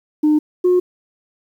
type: tone pair in turn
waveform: sine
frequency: 303.2 / 361 Hz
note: D#4 / F#4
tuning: -45 / -43 cents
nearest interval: minor third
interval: 302 cents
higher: second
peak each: -9 dBFS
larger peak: neither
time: 0.23-0.39 / 0.64-0.8 s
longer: neither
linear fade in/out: 10 ms
effects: tanh soft clip ceiling -8 dBFS + 8-bit